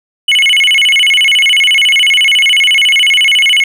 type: tone with vibrato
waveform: triangle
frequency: 2542 Hz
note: D#7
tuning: 36 cents sharp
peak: -4 dBFS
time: 0.28-3.64 s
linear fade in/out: 5 ms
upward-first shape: square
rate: 14 Hz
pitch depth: 270 cents each way
effects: none